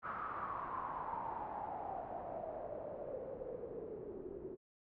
white noise with low-pass filter sweep, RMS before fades -44 dBFS, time 0.02-4.57 s, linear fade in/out 50 ms, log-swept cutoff 1300 to 360 Hz, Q 7.5, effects low-pass 2000 Hz 12 dB/octave

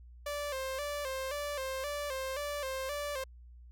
sawtooth tone with vibrato, 554.4 Hz, C#5, in tune, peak -31 dBFS, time 0.26-3.24 s, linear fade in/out 5 ms, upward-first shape square, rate 1.9 Hz, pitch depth 85 cents each way, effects added 60 Hz sine -50 dBFS peak until 3.71 s

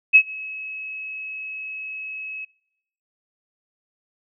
sine tone with ADSR envelope, 2572 Hz, E7, 43 cents flat, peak -6 dBFS, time 0.13-2.45 s, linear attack 25 ms, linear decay 66 ms, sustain -24 dB, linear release 7 ms, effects noise-tail reverb RT60 0.8 s tail -24 dB re dry

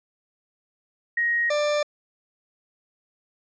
sine / 40% pulse tone pair in turn, 1881 / 592.5 Hz, A#6 / D5, +15 / +15 cents, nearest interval octave + minor sixth, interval 2000 cents, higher first, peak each -20 dBFS, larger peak neither, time 1.17-1.5 / 1.5-1.83 s, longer neither, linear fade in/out 5 ms, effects resampled to 16000 Hz

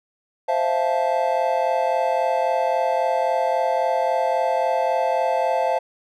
triangle chord, F major seventh, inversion second, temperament just, 523.8 / 654.8 / 698.5 / 873.1 Hz, C5 / E5 / F5 / A5, +2 / -12 / 0 / -14 cents, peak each -22 dBFS, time 0.48-5.79 s, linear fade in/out 10 ms, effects none

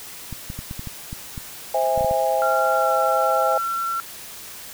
clicks, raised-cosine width 5 ms, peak -19 dBFS, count 12, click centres 0.327 / 0.501 / 0.59 / 0.711 / 0.794 / 0.873 / 1.129 / 1.378 / 1.977 / 2.009 / 2.046 / 2.111 s
sine chord, C augmented, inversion none, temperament just, 523.3 / 654.1 / 817.6 Hz, C5 / E5 / G#5, 0 / -14 / -27 cents, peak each -23 / -22 / -22 dBFS, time 1.74-3.58 s, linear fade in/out 5 ms
sine tone with pitch glide, 1377 to 1354.9 Hz, F6 to E6, -25 to +47 cents, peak -22 dBFS, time 2.42-4 s, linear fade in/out 0 ms, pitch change -28 cents, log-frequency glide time 2.76-2.9 s
effects white hiss -38 dBFS RMS until 4.73 s

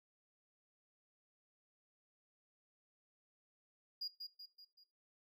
triangle tone with echo, 4855 Hz, D#8, 43 cents flat, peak -37 dBFS, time 4.01-4.08 s, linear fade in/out 10 ms, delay 190 ms, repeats 4, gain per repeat -6 dB, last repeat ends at 4.84 s, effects noise-tail reverb RT60 0.3 s tail -20 dB re dry + tanh soft clip ceiling -35 dBFS

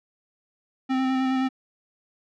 square tone with vibrato, 261.6 Hz, C4, in tune, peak -22 dBFS, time 0.89-1.49 s, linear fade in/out 20 ms, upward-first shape square, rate 9.6 Hz, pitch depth 13 cents each way, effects low-pass 3000 Hz 12 dB/octave

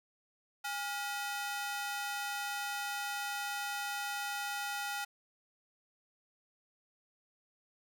sawtooth ring-modulated tone, 1117 Hz, C#6, 13 cents sharp, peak -29 dBFS, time 0.64-5.05 s, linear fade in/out 10 ms, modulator 300 Hz, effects none

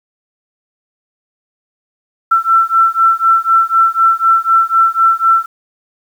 sine beating tone pair, 1340 / 1344 Hz, E6 / E6, +28 / +33 cents, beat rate 4 Hz, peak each -11 dBFS, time 2.31-5.46 s, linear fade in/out 10 ms, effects 7-bit

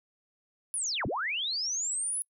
sine linear two-way sweep, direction down then up, 10530 to 61.74 to 10530 Hz, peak -29 dBFS, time 0.74-2.22 s, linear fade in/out 0 ms, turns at 1.06 s, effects noise-tail reverb RT60 0.1 s tail -26 dB re dry

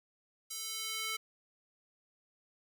square tone with high-pass filter sweep, 440 Hz, A4, in tune, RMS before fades -39 dBFS, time 0.5-1.17 s, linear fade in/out 10 ms, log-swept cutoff 5700 to 1900 Hz, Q 1, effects none

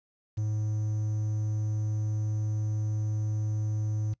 triangle tone with quantisation, 106.9 Hz, A2, 49 cents flat, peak -25 dBFS, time 0.37-4.14 s, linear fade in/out 10 ms, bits 9, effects noise-tail reverb RT60 0.1 s tail -22 dB re dry + resampled to 16000 Hz

